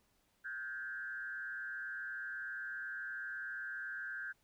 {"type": "tone with frequency modulation", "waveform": "sine", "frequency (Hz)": 1568, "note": "G6", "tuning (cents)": 0, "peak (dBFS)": -40, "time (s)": [0.44, 4.33], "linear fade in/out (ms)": 20, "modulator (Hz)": 117, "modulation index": 0.95, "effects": ["pink hiss -75 dBFS RMS until 4.43 s"]}